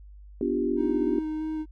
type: chord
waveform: sine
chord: G dominant seventh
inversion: first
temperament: equal with one note detuned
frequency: 248.4 / 293.7 / 349.2 / 392 Hz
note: B3 / D4 / F4 / G4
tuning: +10 / 0 / 0 / 0 cents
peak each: -29 dBFS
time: 0.41-1.19 s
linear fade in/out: 2 ms
type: tone with vibrato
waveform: triangle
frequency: 311.7 Hz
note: D#4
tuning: 3 cents sharp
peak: -26 dBFS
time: 0.76-1.66 s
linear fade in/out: 50 ms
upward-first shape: square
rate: 3.1 Hz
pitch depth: 9 cents each way
effects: added 50 Hz sine -44 dBFS peak until 1.71 s